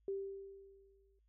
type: tone with exponential decay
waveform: sine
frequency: 392 Hz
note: G4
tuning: in tune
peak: -35 dBFS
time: 0.08-1.19 s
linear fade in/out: 2 ms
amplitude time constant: 240 ms
effects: noise-tail reverb RT60 0.1 s tail -22 dB re dry + added 53 Hz sine -70 dBFS peak until 1.28 s